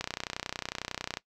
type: click train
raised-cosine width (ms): 0.2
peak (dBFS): -15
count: 37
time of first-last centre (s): 0.01-1.171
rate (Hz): 31
effects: noise-tail reverb RT60 0.1 s tail -19 dB re dry